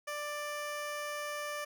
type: tone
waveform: 15% pulse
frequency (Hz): 590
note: D5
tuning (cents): +8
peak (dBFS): -30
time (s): 0.07-1.65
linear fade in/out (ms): 10
effects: none